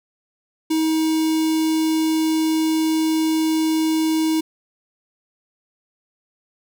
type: tone with notch filter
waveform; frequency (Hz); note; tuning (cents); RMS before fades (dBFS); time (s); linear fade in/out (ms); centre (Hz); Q
square; 317.6; D#4; +36; -19; 0.7-4.41; 10; 1400; 0.76
effects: none